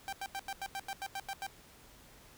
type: tone bursts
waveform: sawtooth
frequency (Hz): 784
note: G5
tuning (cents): 0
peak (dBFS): -33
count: 11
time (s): 0.08-1.466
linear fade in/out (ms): 0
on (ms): 46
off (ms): 88
effects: pink hiss -58 dBFS RMS until 2.37 s